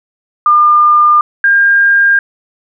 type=tone pair in turn; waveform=sine; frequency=1204 / 1607.1 Hz; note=D6 / G6; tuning=+43 / +43 cents; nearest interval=perfect fourth; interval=500 cents; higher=second; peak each=-4 / -5 dBFS; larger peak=first; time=0.46-1.21 / 1.44-2.19 s; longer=neither; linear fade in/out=2 ms; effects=none